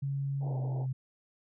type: tone with pitch glide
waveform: sine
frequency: 138.59 to 130.81 Hz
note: C#3 to C3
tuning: 0 to 0 cents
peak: -30 dBFS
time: 0.02-0.93 s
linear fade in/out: 10 ms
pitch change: -100 cents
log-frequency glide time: 0.49-0.54 s
type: band-pass noise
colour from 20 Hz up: white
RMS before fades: -45 dBFS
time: 0.4-0.87 s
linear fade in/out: 50 ms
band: 220 to 880 Hz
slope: 96 dB/octave
effects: none